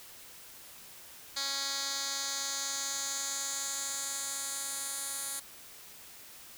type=tone with band-pass filter sweep; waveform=10% pulse; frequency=275.9 Hz; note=C#4; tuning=8 cents flat; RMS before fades=-36 dBFS; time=1.36-5.4 s; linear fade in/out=10 ms; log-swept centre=5000 to 9700 Hz; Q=2.4; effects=white hiss -51 dBFS RMS until 6.57 s